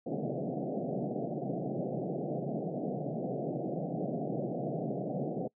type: band-pass noise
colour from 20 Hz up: pink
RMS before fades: -35 dBFS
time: 0.06-5.48 s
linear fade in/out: 10 ms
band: 130 to 740 Hz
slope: 96 dB/octave
effects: noise-tail reverb RT60 0.1 s tail -24 dB re dry